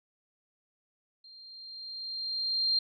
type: tone with level ramp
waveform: sine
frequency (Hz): 4186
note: C8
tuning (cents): 0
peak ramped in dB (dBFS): -50 to -23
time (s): 1.24-2.79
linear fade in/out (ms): 5
effects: none